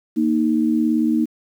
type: tone pair together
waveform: sine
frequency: 233.1 / 311 Hz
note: A#3 / D#4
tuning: 0 / -1 cents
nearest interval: perfect fourth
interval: 499 cents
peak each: -18 dBFS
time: 0.16-1.26 s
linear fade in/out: 20 ms
effects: 8-bit